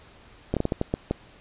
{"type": "slowing click train", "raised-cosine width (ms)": 2, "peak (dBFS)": -10, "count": 8, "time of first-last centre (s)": [0.54, 1.11], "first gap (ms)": 27, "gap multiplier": 1.36, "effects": ["pink hiss -52 dBFS RMS until 1.4 s", "resampled to 8000 Hz"]}